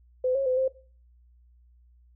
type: tone with pitch steps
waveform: sine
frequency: 509 / 544 / 510 / 525 Hz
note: C5 / C#5 / C5 / C5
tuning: -48 / -33 / -44 / +6 cents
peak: -22 dBFS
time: 0.24-0.68 s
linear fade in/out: 5 ms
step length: 110 ms
effects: noise-tail reverb RT60 0.4 s tail -19 dB re dry + added 60 Hz sine -55 dBFS peak until 2.15 s